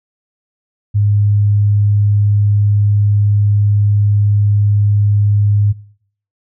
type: tone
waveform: sine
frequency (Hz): 103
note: G#2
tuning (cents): -14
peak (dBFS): -9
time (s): 0.94-5.73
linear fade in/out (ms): 20
effects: noise-tail reverb RT60 0.6 s tail -22 dB re dry